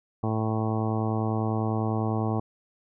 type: harmonic tone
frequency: 110 Hz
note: A2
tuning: in tune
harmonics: 1 / 2 / 3 / 4 / 5 / 6 / 7 / 8 / 9 / 10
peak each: -27 / -30 / -33 / -35 / -40 / -38 / -35 / -41 / -41 / -40 dBFS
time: 0.23-2.4 s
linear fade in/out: 5 ms
effects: none